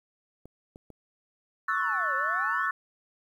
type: clicks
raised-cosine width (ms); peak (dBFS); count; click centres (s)
2; -33; 3; 0.456 / 0.759 / 0.903
type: exponential two-way sweep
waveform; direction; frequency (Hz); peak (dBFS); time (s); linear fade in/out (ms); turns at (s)
triangle; down then up; 1396.9 to 523.3 to 1157; -36; 1.68-2.67; 10; 2.15
type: chord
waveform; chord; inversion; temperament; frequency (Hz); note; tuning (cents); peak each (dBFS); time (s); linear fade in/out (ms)
sine; F# minor seventh; second; equal; 1108.7 / 1318.5 / 1480 / 1760; C#6 / E6 / F#6 / A6; 0 / 0 / 0 / 0; -31; 1.68-2.71; 5
effects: 10-bit